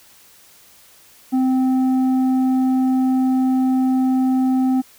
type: tone with low-pass filter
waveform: square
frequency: 259.4 Hz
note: C4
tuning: 15 cents flat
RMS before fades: -17 dBFS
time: 1.32-4.82 s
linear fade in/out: 20 ms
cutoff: 530 Hz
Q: 9.1
effects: white hiss -49 dBFS RMS until 4.98 s